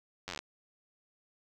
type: slowing click train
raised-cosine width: 0.2 ms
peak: -21 dBFS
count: 10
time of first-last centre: 0.28-0.39 s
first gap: 10 ms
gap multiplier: 1.05
effects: none